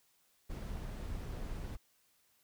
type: noise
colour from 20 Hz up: brown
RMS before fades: -41 dBFS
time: 0.49-1.77 s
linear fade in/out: 20 ms
effects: white hiss -72 dBFS RMS until 2.43 s